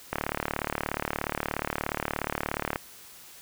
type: click train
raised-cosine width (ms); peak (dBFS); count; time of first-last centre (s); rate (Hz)
0.5; -12; 98; 0.13-2.759; 36.9
effects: white hiss -49 dBFS RMS until 3.41 s